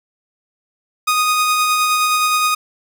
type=tone with tremolo; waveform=sawtooth; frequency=1242 Hz; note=D#6; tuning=3 cents flat; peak=-9 dBFS; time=1.07-2.55 s; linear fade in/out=10 ms; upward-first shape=sine; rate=9.6 Hz; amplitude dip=25%; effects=none